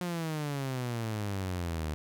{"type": "exponential sweep", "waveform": "sawtooth", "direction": "down", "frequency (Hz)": [180, 75.3], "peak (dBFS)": -28, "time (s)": [0.01, 1.94], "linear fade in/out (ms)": 0, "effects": []}